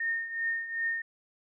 sine tone with tremolo, 1832 Hz, A#6, 31 cents flat, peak -26 dBFS, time 0-1.02 s, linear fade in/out 5 ms, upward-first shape triangle, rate 2.6 Hz, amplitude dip 75%, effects none

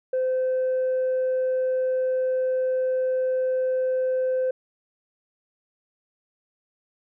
sine tone, 515 Hz, C5, 28 cents flat, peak -19 dBFS, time 0.13-4.51 s, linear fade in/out 5 ms, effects tanh soft clip ceiling -19 dBFS

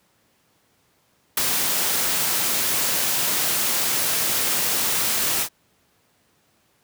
white noise with ADSR envelope, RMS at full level -19 dBFS, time 1.37-5.49 s, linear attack 4 ms, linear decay 15 ms, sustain -3 dB, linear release 76 ms, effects pink hiss -63 dBFS RMS until 6.83 s + high-pass 100 Hz 12 dB/octave

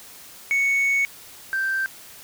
sine tone pair in turn, 2218 / 1565.6 Hz, C#7 / G6, 0 / -3 cents, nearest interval tritone, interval 603 cents, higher first, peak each -15 / -20 dBFS, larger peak first, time 0.51-1.05 / 1.53-1.86 s, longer first, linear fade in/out 0 ms, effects tanh soft clip ceiling -17 dBFS + white hiss -44 dBFS RMS until 2.23 s

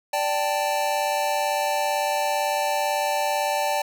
square chord, D suspended fourth, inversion none, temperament just, 587.3 / 783.1 / 881 Hz, D5 / G5 / A5, 0 / -2 / +2 cents, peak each -27 dBFS, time 0.13-3.82 s, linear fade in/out 5 ms, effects none

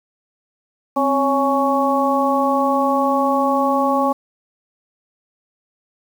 harmonic tone with a mistuned harmonic, 278 Hz, C#4, 5 cents sharp, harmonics 1 / 2 / 3 / 4, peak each -20 / -20 / -20 / -20 dBFS, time 0.96-4.13 s, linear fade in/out 10 ms, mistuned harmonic 1, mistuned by -84 cents, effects 7-bit

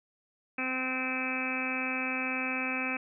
harmonic tone, 258.3 Hz, C4, 22 cents flat, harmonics 1 / 2 / 3 / 4 / 5 / 6 / 7 / 8 / 9 / 10, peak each -36 / -42 / -42 / -45 / -41 / -41 / -44 / -45 / -35 / -35 dBFS, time 0.58-2.97 s, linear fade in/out 5 ms, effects none

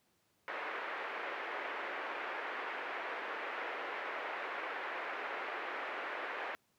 white band-pass noise, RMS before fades -41 dBFS, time 0.48-6.55 s, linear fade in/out 0 ms, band 370 to 2100 Hz, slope 24 dB/octave, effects pink hiss -75 dBFS RMS until 6.78 s + high-pass 100 Hz 12 dB/octave

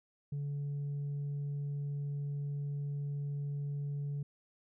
sine tone with tanh clipping, 143.2 Hz, D3, 43 cents flat, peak -35 dBFS, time 0.32-4.23 s, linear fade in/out 5 ms, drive 1 dB, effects none

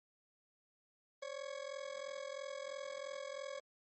40% pulse ring-modulated tone, 554.4 Hz, C#5, in tune, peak -39 dBFS, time 1.22-3.6 s, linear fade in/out 5 ms, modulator 21.5 Hz, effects MP3 32 kbps

